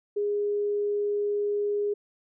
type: tone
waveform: sine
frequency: 411.5 Hz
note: G#4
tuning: 16 cents flat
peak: -24 dBFS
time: 0.16-1.94 s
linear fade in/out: 10 ms
effects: none